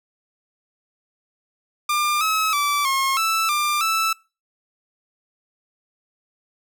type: tone with pitch steps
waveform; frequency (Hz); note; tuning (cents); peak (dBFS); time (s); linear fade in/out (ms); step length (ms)
sawtooth; 1197 / 1287 / 1160 / 1078 / 1320 / 1192 / 1318; D6 / E6 / D6 / C#6 / E6 / D6 / E6; +33 / -42 / -22 / -49 / +2 / +25 / -1; -15; 1.89-4.13; 5; 320
effects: noise-tail reverb RT60 0.3 s tail -24 dB re dry